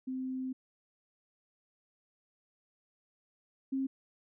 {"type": "tone pair in turn", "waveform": "sine", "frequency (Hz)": [259.4, 267.6], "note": ["C4", "C4"], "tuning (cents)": [-15, 39], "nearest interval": "minor second", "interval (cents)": 54, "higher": "second", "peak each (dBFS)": [-34, -30], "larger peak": "second", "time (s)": [[0.07, 0.53], [3.72, 3.87]], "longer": "first", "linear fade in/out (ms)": 10, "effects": []}